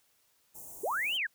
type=band-stop noise; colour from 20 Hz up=white; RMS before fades=-47 dBFS; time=0.54-1.18 s; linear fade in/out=20 ms; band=930 to 6500 Hz; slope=48 dB/octave
type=linear two-way sweep; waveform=sine; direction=up then down; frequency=322.7 to 3200 to 1483 Hz; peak=-29 dBFS; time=0.83-1.27 s; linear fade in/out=10 ms; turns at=1.16 s
effects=white hiss -70 dBFS RMS until 1.34 s